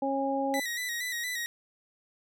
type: harmonic tone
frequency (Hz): 273.1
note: C#4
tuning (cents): -26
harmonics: 1 / 2 / 3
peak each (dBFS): -31 / -31 / -31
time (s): 0.02-0.6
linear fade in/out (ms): 5
type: tone with vibrato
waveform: sawtooth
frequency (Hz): 1938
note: B6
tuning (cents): -33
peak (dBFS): -28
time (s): 0.54-1.46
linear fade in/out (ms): 0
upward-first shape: square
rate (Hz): 4.3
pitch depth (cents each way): 47
effects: none